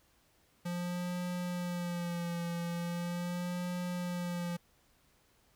square tone with vibrato, 174.61 Hz, F3, in tune, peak -35 dBFS, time 0.65-4.57 s, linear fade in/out 10 ms, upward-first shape sine, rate 0.4 Hz, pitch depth 36 cents each way, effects pink hiss -69 dBFS RMS until 5.55 s

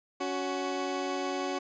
20% pulse tone pair together, 279.6 / 370.6 Hz, C#4 / F#4, +15 / +3 cents, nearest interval perfect fourth, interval 488 cents, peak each -29 / -28 dBFS, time 0.2-1.59 s, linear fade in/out 10 ms, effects resampled to 16000 Hz

